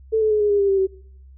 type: tone with pitch steps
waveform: sine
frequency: 442.1 / 433 / 424.1 / 415.4 / 406.8 / 398.4 / 390.2 / 382.2 Hz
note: A4 / A4 / G#4 / G#4 / G#4 / G4 / G4 / G4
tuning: +8 / -28 / +36 / 0 / -36 / +28 / -8 / -44 cents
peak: -15 dBFS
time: 0.12-0.872 s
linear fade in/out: 20 ms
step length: 94 ms
effects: noise-tail reverb RT60 0.7 s tail -24 dB re dry + added 66 Hz sine -42 dBFS peak until 1.37 s